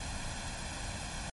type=noise with comb filter; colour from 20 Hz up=pink; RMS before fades=-39 dBFS; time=0-1.3 s; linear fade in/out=5 ms; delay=1.2 ms; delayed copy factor=+0.65; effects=MP3 48 kbps